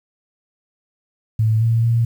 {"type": "tone with pitch steps", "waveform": "sine", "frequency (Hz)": [110.2, 114.5, 116.2], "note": ["A2", "A#2", "A#2"], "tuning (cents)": [3, -31, -5], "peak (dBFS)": -13, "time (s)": [1.39, 2.05], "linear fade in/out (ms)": 5, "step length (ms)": 220, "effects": ["8-bit"]}